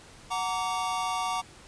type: chord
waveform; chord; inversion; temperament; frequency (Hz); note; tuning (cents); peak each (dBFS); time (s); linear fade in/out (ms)
square; Gb augmented; none; just; 740 / 925 / 1156.2; Gb5 / Bb5 / D6; 0 / -14 / -27; -33; 0.3-1.42; 20
effects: pink hiss -51 dBFS RMS until 1.67 s + resampled to 22050 Hz